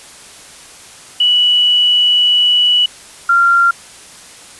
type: tone pair in turn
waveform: sine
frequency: 2947 / 1383.2 Hz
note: F#7 / F6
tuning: -8 / -17 cents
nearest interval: octave + minor second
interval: 1309 cents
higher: first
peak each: -8 / -7 dBFS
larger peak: second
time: 1.2-2.86 / 3.29-3.71 s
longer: first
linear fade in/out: 5 ms
effects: white hiss -37 dBFS RMS until 4.59 s + resampled to 24000 Hz